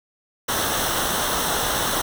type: noise with comb filter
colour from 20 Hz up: pink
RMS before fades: -23 dBFS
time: 0.48-2.02 s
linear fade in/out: 10 ms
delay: 0.42 ms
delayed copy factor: -0.65
effects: none